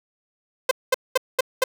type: tone bursts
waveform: sawtooth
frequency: 517 Hz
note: C5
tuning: 21 cents flat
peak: -11 dBFS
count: 5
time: 0.69-1.64 s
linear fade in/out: 5 ms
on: 22 ms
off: 210 ms
effects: none